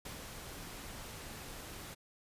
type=noise with ADSR envelope; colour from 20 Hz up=pink; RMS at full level=-44 dBFS; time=0.05-1.95 s; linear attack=5 ms; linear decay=120 ms; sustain=-3 dB; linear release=19 ms; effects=resampled to 32000 Hz